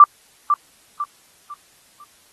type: tone with echo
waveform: sine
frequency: 1174.7 Hz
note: D6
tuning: in tune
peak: -3 dBFS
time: 0-0.04 s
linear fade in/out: 2 ms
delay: 500 ms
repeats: 4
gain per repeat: -9 dB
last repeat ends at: 2.04 s
effects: white hiss -54 dBFS RMS until 2.32 s + AAC 32 kbps